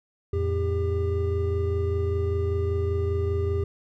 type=tone cluster; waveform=triangle; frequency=85.9 / 111 / 399 Hz; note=F2 / A2 / G4; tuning=-28 / +16 / +31 cents; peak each=-23 / -31 / -25 dBFS; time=0.33-3.64 s; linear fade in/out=5 ms; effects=none